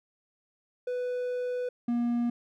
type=tone pair in turn; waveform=triangle; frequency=496 / 238.3 Hz; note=B4 / A#3; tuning=+7 / +38 cents; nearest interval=octave + minor second; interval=1269 cents; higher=first; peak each=-27 / -23 dBFS; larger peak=second; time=0.87-1.69 / 1.88-2.3 s; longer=first; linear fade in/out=5 ms; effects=none